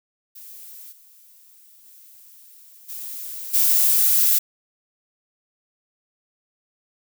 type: noise with level steps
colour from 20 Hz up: violet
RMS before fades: -41 / -51 / -48 / -33 / -17 dBFS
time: 0.35-4.39 s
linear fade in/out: 10 ms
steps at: 0.91 / 1.84 / 2.88 / 3.53 s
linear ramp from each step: 20 ms
effects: none